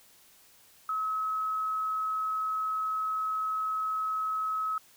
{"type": "tone", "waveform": "sine", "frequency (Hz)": 1284, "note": "E6", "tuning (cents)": -46, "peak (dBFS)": -28, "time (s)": [0.89, 4.78], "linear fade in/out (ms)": 2, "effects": ["white hiss -59 dBFS RMS until 4.96 s"]}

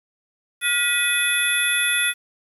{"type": "tone cluster", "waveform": "sine", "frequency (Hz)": [1429, 1943, 2523, 3447, 11110], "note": ["F6", "B6", "D#7", "A7", "F9"], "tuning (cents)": [39, -29, 23, -36, -10], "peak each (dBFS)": -24, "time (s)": [0.61, 2.14], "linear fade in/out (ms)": 50, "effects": ["tanh soft clip ceiling -8 dBFS", "8-bit"]}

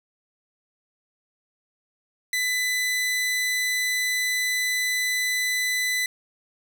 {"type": "tone", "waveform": "sawtooth", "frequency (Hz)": 2000, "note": "B6", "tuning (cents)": 21, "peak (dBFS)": -19, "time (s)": [2.33, 6.06], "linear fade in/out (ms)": 2, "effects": []}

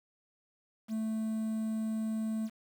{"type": "tone with quantisation", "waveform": "triangle", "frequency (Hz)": 220, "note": "A3", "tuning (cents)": 0, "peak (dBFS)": -29, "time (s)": [0.88, 2.5], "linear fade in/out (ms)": 50, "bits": 9, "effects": []}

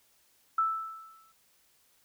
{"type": "tone with exponential decay", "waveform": "sine", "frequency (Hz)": 1318.5, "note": "E6", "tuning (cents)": 0, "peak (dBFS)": -22, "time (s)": [0.58, 1.32], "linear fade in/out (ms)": 5, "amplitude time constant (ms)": 160, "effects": ["white hiss -67 dBFS RMS until 2.04 s"]}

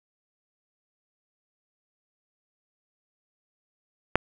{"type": "click", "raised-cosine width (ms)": 0.5, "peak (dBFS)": -3, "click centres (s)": 4.156, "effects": ["7-bit"]}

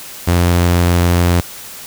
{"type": "tone", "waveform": "sawtooth", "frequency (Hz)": 87.31, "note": "F2", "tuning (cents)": 0, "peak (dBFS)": -6, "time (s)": [0.27, 1.41], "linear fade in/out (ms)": 10, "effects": ["white hiss -32 dBFS RMS until 1.86 s"]}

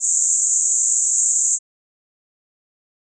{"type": "band-pass noise", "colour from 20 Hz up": "pink", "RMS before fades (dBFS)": -18, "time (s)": [0, 1.59], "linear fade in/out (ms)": 50, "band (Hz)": [6700, 7800], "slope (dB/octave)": 96, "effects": []}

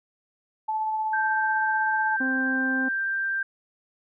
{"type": "tone with tremolo", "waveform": "sine", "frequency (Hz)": 870, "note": "A5", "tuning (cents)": -20, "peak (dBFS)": -23, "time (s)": [0.68, 2.17], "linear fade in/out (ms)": 10, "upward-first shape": "sine", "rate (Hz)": 16, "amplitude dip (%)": 25}
{"type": "tone with pitch glide", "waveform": "sine", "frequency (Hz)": [1568, 1577.1], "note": ["G6", "G6"], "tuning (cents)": [0, 10], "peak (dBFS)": -24, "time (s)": [1.13, 3.43], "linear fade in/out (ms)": 5, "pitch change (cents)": 10, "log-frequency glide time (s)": [1.62, 3.05]}
{"type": "harmonic tone", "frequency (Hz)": 261.6, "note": "C4", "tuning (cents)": 0, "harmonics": [1, 2, 3, 4], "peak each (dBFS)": [-26, -38, -38, -43], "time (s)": [2.2, 2.89], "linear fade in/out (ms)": 10}
{"effects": []}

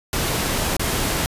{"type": "noise with dropouts", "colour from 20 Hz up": "pink", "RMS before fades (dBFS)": -22, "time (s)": [0.13, 1.26], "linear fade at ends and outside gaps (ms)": 1, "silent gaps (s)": [0.767, 0.795], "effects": ["resampled to 32000 Hz"]}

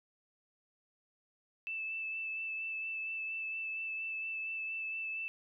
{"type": "tone with vibrato", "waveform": "sine", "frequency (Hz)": 2637, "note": "E7", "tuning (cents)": 0, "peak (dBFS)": -36, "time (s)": [1.67, 5.28], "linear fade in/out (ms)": 0, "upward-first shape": "sine", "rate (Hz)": 4.3, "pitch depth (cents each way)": 15, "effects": []}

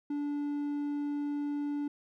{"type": "tone", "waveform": "triangle", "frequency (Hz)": 290.1, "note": "D4", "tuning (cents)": -21, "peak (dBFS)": -29, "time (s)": [0.1, 1.88], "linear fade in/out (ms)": 5, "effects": []}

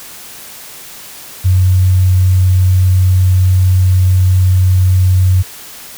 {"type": "tone", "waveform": "sine", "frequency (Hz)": 92.5, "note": "F#2", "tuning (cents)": 0, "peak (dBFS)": -6, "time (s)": [1.44, 5.43], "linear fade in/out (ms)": 20, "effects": ["white hiss -32 dBFS RMS until 5.97 s"]}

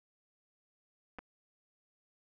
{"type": "clicks", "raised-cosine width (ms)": 0.5, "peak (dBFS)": -30, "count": 2, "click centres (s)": [1.186, 1.19], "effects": []}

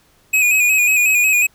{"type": "tone with vibrato", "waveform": "square", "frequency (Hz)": 2498, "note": "D#7", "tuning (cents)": 6, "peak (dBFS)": -12, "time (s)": [0.33, 1.47], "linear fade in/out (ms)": 10, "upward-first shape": "square", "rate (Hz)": 5.5, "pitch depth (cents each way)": 38, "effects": ["pink hiss -55 dBFS RMS until 1.54 s"]}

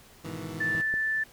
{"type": "chord", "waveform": "20% pulse", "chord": "E major seventh", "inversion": "first", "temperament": "equal", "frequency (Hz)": [103.83, 123.47, 155.56, 164.81], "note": ["G#2", "B2", "D#3", "E3"], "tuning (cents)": [0, 0, 0, 0], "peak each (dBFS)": [-37, -39, -37, -34], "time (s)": [0.24, 0.82], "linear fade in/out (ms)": 10}
{"type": "tone", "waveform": "sine", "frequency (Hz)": 1760, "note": "A6", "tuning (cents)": 0, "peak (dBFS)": -25, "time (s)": [0.6, 1.24], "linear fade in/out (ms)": 10}
{"type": "clicks", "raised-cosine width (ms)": 2, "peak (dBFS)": -26, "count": 2, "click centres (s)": [0.75, 0.94]}
{"effects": ["pink hiss -54 dBFS RMS until 1.32 s"]}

